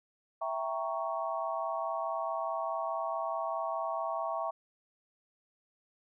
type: chord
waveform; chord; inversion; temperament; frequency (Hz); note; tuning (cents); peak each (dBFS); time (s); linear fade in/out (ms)
sine; E diminished seventh; none; equal; 659.3 / 784 / 932.3 / 1108.7; E5 / G5 / Bb5 / Db6; 0 / 0 / 0 / 0; -35 / -39 / -39 / -37; 0.41-4.51; 10
effects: none